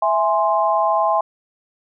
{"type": "chord", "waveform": "sine", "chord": "E augmented", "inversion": "none", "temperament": "equal", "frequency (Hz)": [659.3, 830.6, 1046.5], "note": ["E5", "G#5", "B#5"], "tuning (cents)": [0, 0, 0], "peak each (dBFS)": -19, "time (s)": [0.02, 1.21], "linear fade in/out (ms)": 5, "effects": []}